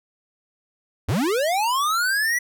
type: linear sweep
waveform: square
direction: up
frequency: 69.3 to 1975.5 Hz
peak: -20 dBFS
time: 1.08-2.39 s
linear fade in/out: 10 ms
effects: none